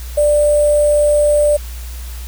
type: tone with sample-and-hold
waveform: sine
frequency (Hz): 590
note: D5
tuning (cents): +8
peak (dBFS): -9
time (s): 0.17-1.57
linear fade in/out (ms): 10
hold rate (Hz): 8820
effects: added 60 Hz sine -25 dBFS peak until 2.27 s + white hiss -37 dBFS RMS until 2.27 s